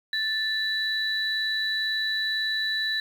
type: tone pair together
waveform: sine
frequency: 1760 / 3951 Hz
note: A6 / B7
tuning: 0 / 0 cents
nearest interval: octave + major second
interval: 1400 cents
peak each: -27 dBFS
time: 0.13-3 s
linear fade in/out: 2 ms
effects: 8-bit